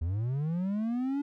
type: linear sweep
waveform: triangle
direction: up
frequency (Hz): 76.6 to 289.4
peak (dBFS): -26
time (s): 0.01-1.22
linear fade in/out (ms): 10
effects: none